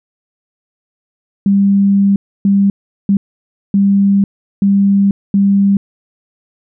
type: tone bursts at uneven times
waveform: sine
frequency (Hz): 198.4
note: G3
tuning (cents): +21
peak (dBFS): -7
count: 6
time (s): 1.46-2.16 / 2.45-2.7 / 3.09-3.17 / 3.74-4.24 / 4.62-5.11 / 5.34-5.77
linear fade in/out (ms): 2
effects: none